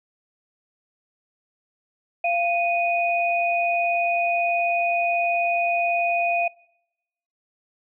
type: tone pair together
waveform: sine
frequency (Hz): 691.3 / 2482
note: F5 / D#7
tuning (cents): -18 / -5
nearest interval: octave + minor seventh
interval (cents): 2213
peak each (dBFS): -21 / -24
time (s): 2.24-6.48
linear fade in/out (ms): 5
effects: noise-tail reverb RT60 0.9 s tail -25 dB re dry